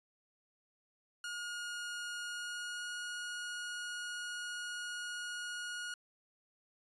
sawtooth tone with pitch glide, 1433 to 1443 Hz, F6 to F#6, +44 to -44 cents, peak -36 dBFS, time 1.24-5.94 s, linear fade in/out 2 ms, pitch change +12 cents, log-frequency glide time 2.23-2.89 s, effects resampled to 24000 Hz

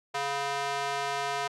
square tone with high-pass filter, 140.3 Hz, C#3, 21 cents sharp, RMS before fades -31 dBFS, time 0.14-1.48 s, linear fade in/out 10 ms, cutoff 740 Hz, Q 1.3, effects low-pass 7000 Hz 12 dB/octave + Opus 48 kbps

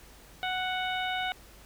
harmonic tone, 740 Hz, F#5, in tune, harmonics 1 / 2 / 3 / 4 / 5, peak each -32 / -35 / -37 / -38 / -39 dBFS, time 0.43-1.32 s, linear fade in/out 0 ms, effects added 50 Hz sine -56 dBFS peak until 1.65 s + pink hiss -54 dBFS RMS until 1.65 s

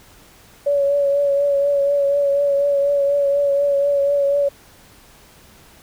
sine tone with vibrato, 565 Hz, C#5, 33 cents sharp, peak -14 dBFS, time 0.66-4.49 s, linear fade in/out 10 ms, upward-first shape triangle, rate 4.1 Hz, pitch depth 29 cents each way, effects pink hiss -48 dBFS RMS until 5.82 s

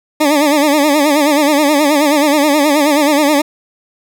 20% pulse tone with vibrato, 293.7 Hz, D4, in tune, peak -4 dBFS, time 0.2-3.42 s, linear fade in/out 10 ms, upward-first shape sine, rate 9.4 Hz, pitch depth 96 cents each way, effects none

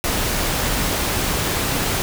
pink noise, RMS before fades -21 dBFS, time 0.04-2.02 s, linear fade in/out 0 ms, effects none

